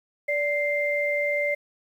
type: tone pair together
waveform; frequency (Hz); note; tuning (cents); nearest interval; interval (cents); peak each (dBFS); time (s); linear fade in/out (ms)
sine; 582.1 / 2093; D5 / C7; -15 / 0; octave + minor seventh; 2215; -25; 0.28-1.55; 10
effects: 9-bit